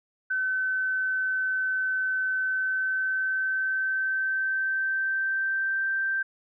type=tone with pitch glide; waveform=sine; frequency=1524 to 1566.8 Hz; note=G6 to G6; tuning=-49 to -1 cents; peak=-24 dBFS; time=0.3-6.23 s; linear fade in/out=10 ms; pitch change=+48 cents; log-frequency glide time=2.37-5.88 s; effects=none